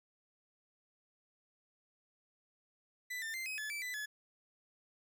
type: tone with pitch steps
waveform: 40% pulse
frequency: 1992 / 1795 / 2083 / 2533 / 1721 / 2324 / 1996 / 1707 Hz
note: B6 / A6 / C7 / D#7 / A6 / D7 / B6 / G#6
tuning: +14 / +34 / -8 / +30 / -39 / -19 / +18 / +47 cents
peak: -38 dBFS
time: 3.1-4.06 s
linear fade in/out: 10 ms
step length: 120 ms
effects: none